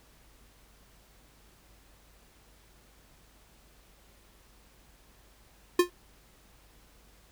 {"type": "tone with exponential decay", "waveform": "square", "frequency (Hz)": 353.9, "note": "F4", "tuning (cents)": 23, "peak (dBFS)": -16, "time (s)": [5.79, 5.9], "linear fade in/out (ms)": 5, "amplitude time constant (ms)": 23, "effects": ["added 50 Hz sine -61 dBFS peak until 7.31 s", "pink hiss -61 dBFS RMS until 7.31 s"]}